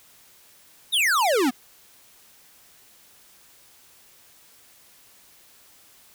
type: exponential sweep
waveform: square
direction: down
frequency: 3901 to 231.5 Hz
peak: -19 dBFS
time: 0.92-1.51 s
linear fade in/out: 20 ms
effects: white hiss -54 dBFS RMS until 6.14 s